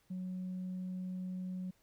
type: tone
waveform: sine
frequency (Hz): 184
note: F#3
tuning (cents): -9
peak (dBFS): -36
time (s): 0.1-1.71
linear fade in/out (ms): 10
effects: tanh soft clip ceiling -35 dBFS + pink hiss -72 dBFS RMS until 1.82 s